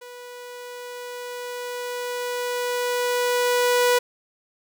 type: tone with level ramp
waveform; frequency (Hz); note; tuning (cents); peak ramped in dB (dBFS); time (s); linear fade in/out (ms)
sawtooth; 490.4; B4; -12; -35 to -12; 0.01-3.99; 10
effects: none